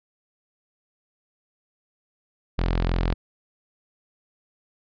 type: tone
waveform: sawtooth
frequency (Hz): 43.08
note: F1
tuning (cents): -23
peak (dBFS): -17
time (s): 2.58-3.14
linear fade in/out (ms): 10
effects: resampled to 11025 Hz